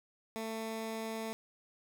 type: tone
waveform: 15% pulse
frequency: 222.7 Hz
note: A3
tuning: 21 cents sharp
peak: -31 dBFS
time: 0.36-1.33 s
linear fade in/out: 0 ms
effects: none